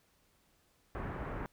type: low-pass noise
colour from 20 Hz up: pink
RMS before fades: -40 dBFS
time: 0.95-1.46 s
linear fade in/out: 0 ms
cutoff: 1800 Hz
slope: 24 dB/octave
effects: pink hiss -71 dBFS RMS until 1.52 s